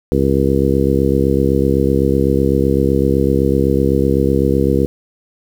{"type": "harmonic tone", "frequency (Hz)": 67.9, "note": "C#2", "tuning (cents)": -35, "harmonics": [1, 2, 3, 4, 5, 6, 7], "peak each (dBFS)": [-19, -19, -19, -19, -19, -19, -19], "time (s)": [0.12, 4.86], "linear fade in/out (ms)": 0, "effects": ["7-bit"]}